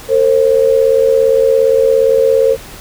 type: tone pair together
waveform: sine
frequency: 454.9 / 532.3 Hz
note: A#4 / C5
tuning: -42 / +30 cents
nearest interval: minor third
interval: 272 cents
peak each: -10 dBFS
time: 0.08-2.57 s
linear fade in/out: 50 ms
effects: pink hiss -33 dBFS RMS until 2.8 s